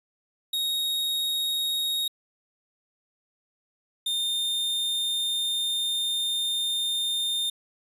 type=tone pair in turn; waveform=45% pulse; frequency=3754 / 3632 Hz; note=A#7 / A#7; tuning=+11 / -46 cents; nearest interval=minor second; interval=57 cents; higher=first; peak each=-25 dBFS; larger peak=neither; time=0.53-2.08 / 4.06-7.5 s; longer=second; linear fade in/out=5 ms; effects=resampled to 32000 Hz